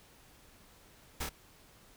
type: noise with echo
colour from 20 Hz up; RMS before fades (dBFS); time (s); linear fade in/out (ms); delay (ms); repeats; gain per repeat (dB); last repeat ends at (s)
pink; -34; 1.2-1.24; 10; 27; 2; -2; 1.294
effects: pink hiss -60 dBFS RMS until 1.96 s